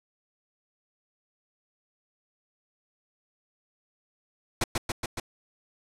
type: noise with echo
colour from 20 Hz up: pink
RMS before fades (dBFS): -25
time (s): 4.61-4.64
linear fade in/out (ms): 5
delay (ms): 140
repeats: 4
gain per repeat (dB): -2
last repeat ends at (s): 5.2
effects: low-pass 10000 Hz 12 dB/octave